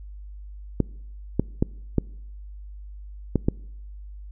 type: clicks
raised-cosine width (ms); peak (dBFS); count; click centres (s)
3; -6; 6; 0.803 / 1.396 / 1.625 / 1.983 / 3.357 / 3.485
effects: noise-tail reverb RT60 0.8 s tail -25 dB re dry + added 50 Hz sine -37 dBFS peak until 4.31 s